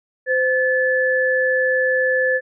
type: tone pair together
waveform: sine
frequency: 515.2 / 1733 Hz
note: C5 / A6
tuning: -27 / -27 cents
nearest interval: octave + major sixth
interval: 2100 cents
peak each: -18 dBFS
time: 0.26-2.41 s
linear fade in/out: 50 ms
effects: none